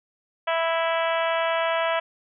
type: harmonic tone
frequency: 329.6 Hz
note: E4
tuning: in tune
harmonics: 2 / 3 / 4 / 5 / 6 / 7 / 8 / 9 / 10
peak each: -24 / -28 / -30 / -32 / -34 / -35 / -36 / -37 / -38 dBFS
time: 0.47-2 s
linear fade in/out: 10 ms
effects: none